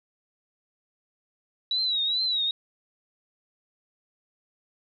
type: tone with vibrato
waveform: sine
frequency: 3893 Hz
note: B7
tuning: 26 cents flat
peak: -23 dBFS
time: 1.71-2.51 s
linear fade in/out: 2 ms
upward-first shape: triangle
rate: 2.4 Hz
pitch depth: 110 cents each way
effects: none